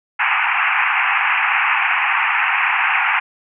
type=band-pass noise; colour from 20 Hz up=white; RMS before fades=-17 dBFS; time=0.19-3.2 s; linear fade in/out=10 ms; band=770 to 2700 Hz; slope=96 dB/octave; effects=none